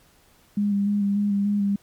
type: tone with vibrato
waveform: sine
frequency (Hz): 202.6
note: G#3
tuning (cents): -43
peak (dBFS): -19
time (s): 0.57-1.76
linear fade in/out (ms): 5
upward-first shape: square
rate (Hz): 3.4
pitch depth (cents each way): 20
effects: pink hiss -58 dBFS RMS until 1.82 s + MP3 96 kbps